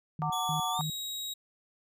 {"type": "tone bursts", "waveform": "sine", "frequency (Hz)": 155.56, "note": "D#3", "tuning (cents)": 0, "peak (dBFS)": -32, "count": 3, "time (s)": [0.19, 0.9], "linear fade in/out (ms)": 2, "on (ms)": 110, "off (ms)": 190}
{"type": "chord", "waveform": "sine", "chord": "Gb augmented", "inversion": "none", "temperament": "equal with one note detuned", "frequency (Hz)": [740, 910, 1174.7], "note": ["Gb5", "Bb5", "D6"], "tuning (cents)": [0, -42, 0], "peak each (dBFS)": -34, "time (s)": [0.22, 0.81], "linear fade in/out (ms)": 0}
{"type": "tone with pitch glide", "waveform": "sawtooth", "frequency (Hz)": [3394, 3810], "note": ["G#7", "A#7"], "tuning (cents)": [37, 37], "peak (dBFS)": -32, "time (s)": [0.32, 1.34], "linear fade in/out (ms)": 10, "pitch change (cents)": 200, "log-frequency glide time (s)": [0.71, 0.82]}
{"effects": []}